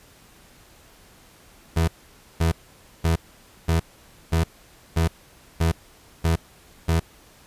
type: tone bursts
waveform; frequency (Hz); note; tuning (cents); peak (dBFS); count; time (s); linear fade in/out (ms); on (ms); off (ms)
30% pulse; 82.4; E2; 0; -15; 9; 1.76-7; 10; 120; 520
effects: pink hiss -52 dBFS RMS until 7.46 s + resampled to 32000 Hz